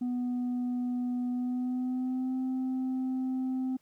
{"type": "tone with pitch glide", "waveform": "sine", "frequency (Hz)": [246.9, 258.9], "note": ["B3", "C4"], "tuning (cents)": [0, -18], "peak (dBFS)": -26, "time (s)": [0.01, 3.77], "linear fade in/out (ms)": 10, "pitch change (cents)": 82, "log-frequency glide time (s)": [1.3, 2.36], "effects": ["tanh soft clip ceiling -28 dBFS", "pink hiss -70 dBFS RMS until 3.81 s"]}